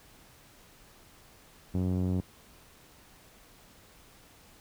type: tone with low-pass filter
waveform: 5% pulse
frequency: 91.7 Hz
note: F#2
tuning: 15 cents flat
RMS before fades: -29 dBFS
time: 1.74-2.21 s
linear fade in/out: 10 ms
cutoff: 190 Hz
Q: 0.89
effects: pink hiss -57 dBFS RMS until 4.6 s